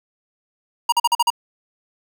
square tone bursts, 948 Hz, A#5, 29 cents sharp, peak -14 dBFS, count 6, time 0.89-1.303 s, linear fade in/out 5 ms, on 33 ms, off 43 ms, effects none

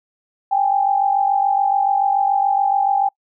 sine tone pair together, 790 / 837 Hz, G5 / G#5, +13 / +13 cents, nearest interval minor second, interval 100 cents, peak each -15 / -20 dBFS, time 0.51-3.09 s, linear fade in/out 10 ms, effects noise-tail reverb RT60 0.1 s tail -26 dB re dry

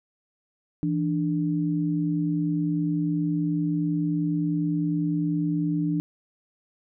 sine tone pair together, 165.8 / 295.6 Hz, E3 / D4, +10 / +11 cents, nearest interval minor seventh, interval 1001 cents, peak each -25 dBFS, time 0.83-6 s, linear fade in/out 0 ms, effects none

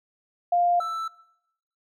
sine / triangle tone pair in turn, 701 / 1323.3 Hz, F5 / E6, +6 / +6 cents, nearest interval major seventh, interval 1100 cents, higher second, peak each -18 / -25 dBFS, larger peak first, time 0.52-0.8 / 0.8-1.08 s, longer neither, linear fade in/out 5 ms, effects noise-tail reverb RT60 0.8 s tail -20 dB re dry

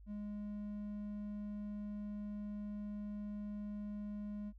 triangle tone, 207.4 Hz, G#3, 2 cents flat, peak -39 dBFS, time 0.06-4.53 s, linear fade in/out 50 ms, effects added 50 Hz sine -54 dBFS peak until 4.58 s

